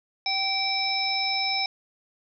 harmonic tone with a mistuned harmonic, 775 Hz, G5, 20 cents flat, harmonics 1 / 3 / 5 / 7, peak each -30 / -29 / -31 / -27 dBFS, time 0.26-1.66 s, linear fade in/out 2 ms, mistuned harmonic 7, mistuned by -50 cents, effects none

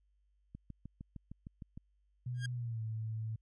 click train, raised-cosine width 5 ms, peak -34 dBFS, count 9, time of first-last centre 0.55-1.775 s, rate 6.53 Hz
sine tone with pitch glide, 123.47 to 110.64 Hz, B2 to A2, 0 to +10 cents, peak -36 dBFS, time 2.26-3.36 s, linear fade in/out 5 ms, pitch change -190 cents, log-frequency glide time 2.53-2.82 s
sawtooth tone with exponential growth, 1619 Hz, G#6, 45 cents flat, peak -33 dBFS, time 2.34-2.46 s, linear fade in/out 5 ms, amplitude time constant 24 ms
effects added 50 Hz sine -70 dBFS peak until 3.41 s + resampled to 22050 Hz

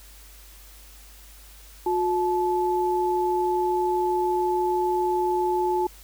sine tone pair together, 359.9 / 866.9 Hz, F#4 / A5, -48 / -26 cents, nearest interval octave + minor third, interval 1522 cents, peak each -23 / -24 dBFS, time 1.86-5.87 s, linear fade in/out 5 ms, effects added 50 Hz sine -47 dBFS peak until 6.03 s + white hiss -50 dBFS RMS until 6.03 s

